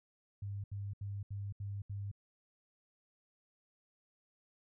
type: tone bursts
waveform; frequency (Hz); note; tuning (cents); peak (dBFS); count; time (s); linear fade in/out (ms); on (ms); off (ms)
sine; 100.3; G2; +40; -38; 6; 0.42-2.115; 5; 220; 75
effects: none